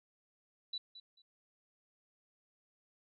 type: tone with echo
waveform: sine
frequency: 3956 Hz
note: B7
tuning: 2 cents sharp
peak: -37 dBFS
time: 0.73-0.78 s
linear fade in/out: 5 ms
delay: 220 ms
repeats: 2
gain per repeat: -13 dB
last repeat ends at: 1.22 s
effects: none